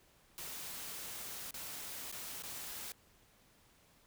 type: noise with dropouts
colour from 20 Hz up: white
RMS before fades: -45 dBFS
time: 0.38-2.92 s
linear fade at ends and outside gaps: 0 ms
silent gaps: 1.508-1.542 / 2.115-2.125 / 2.422-2.436 s
effects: pink hiss -67 dBFS RMS until 4.06 s